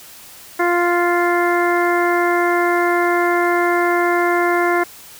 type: harmonic tone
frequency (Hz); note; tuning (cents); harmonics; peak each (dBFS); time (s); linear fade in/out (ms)
349.2; F4; 0; 1 / 2 / 3 / 4 / 5 / 6; -17 / -20 / -22 / -23 / -24 / -25; 0.59-4.84; 10
effects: white hiss -40 dBFS RMS until 5.19 s